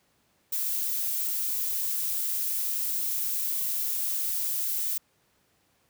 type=noise; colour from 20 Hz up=violet; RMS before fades=-29 dBFS; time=0.52-4.98 s; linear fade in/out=5 ms; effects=pink hiss -68 dBFS RMS until 5.89 s + high-pass 80 Hz 12 dB/octave